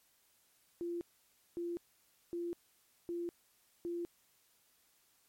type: tone bursts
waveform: sine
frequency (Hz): 344.5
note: F4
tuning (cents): -24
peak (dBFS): -36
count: 5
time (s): 0.81-4.05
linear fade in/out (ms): 0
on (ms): 200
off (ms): 560
effects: white hiss -71 dBFS RMS until 5.28 s + MP3 64 kbps